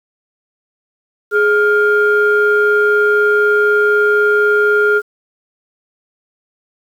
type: tone pair together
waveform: sine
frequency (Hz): 418 / 1406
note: G#4 / F6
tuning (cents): +11 / +11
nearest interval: octave + major sixth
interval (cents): 2100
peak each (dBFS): -11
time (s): 1.31-5.02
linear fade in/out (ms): 50
effects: tanh soft clip ceiling -3 dBFS + 7-bit

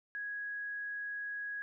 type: tone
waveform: sine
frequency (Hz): 1661.2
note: G#6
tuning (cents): 0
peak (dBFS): -37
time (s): 0.15-1.62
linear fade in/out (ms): 0
effects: none

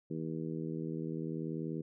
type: harmonic tone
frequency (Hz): 80.3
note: E2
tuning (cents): -45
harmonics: 2 / 3 / 4 / 5 / 6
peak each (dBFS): -39 / -42 / -41 / -44 / -48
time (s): 0.1-1.82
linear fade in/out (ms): 10
effects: none

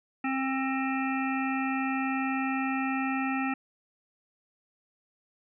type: harmonic tone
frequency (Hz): 265.9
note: C4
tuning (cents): +28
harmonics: 1 / 3 / 5 / 7 / 9 / 10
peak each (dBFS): -29 / -34 / -36 / -37 / -39 / -39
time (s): 0.24-3.54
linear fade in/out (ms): 5
effects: none

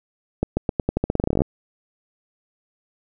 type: accelerating click train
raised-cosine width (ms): 2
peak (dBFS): -6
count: 19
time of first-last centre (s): 0.43-1.419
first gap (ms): 140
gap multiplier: 0.87
effects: none

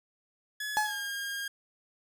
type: tone with pitch glide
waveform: sawtooth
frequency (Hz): 1700 to 1617.6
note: G#6 to G#6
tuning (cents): +40 to -46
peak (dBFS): -30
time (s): 0.6-1.48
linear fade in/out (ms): 5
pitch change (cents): -86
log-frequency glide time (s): 0.84-0.93
type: tone with exponential decay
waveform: 35% pulse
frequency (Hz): 850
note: G#5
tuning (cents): +40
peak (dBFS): -21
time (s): 0.77-1.1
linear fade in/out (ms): 0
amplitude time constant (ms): 71
effects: none

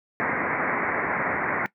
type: low-pass noise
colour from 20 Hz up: white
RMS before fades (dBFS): -26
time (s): 0.2-1.66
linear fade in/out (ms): 0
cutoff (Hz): 2200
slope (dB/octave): 96
effects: noise-tail reverb RT60 0.1 s tail -18 dB re dry + high-pass 150 Hz 12 dB/octave

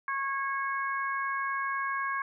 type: harmonic tone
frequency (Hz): 548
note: C#5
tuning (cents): -20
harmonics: 2 / 3 / 4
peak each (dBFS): -31 / -33 / -40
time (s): 0.08-2.22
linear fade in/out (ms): 2
effects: none

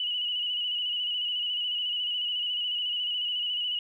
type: tone with vibrato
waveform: sine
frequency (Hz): 2932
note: F#7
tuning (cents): -16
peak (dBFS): -27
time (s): 0-3.79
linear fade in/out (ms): 2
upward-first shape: square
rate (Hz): 14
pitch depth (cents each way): 32
effects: 11-bit

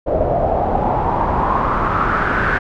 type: noise with low-pass filter sweep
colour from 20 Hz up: pink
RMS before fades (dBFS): -17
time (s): 0.06-2.59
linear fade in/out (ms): 20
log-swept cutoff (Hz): 590 to 1600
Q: 4.8
effects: none

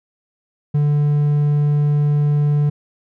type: tone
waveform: triangle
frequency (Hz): 146.83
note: D3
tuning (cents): 0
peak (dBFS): -11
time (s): 0.74-2.7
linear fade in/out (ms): 10
effects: none

